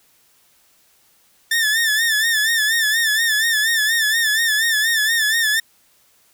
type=tone with vibrato; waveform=sawtooth; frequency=1777 Hz; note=A6; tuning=17 cents sharp; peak=-12 dBFS; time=1.51-5.6 s; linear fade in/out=5 ms; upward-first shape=sine; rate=4.2 Hz; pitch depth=80 cents each way; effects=white hiss -57 dBFS RMS until 6.33 s